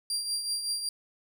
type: tone with tremolo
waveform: 30% pulse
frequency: 4752 Hz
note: D8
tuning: 20 cents sharp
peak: -24 dBFS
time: 0.1-0.89 s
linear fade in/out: 2 ms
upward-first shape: triangle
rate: 5.3 Hz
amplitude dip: 60%
effects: none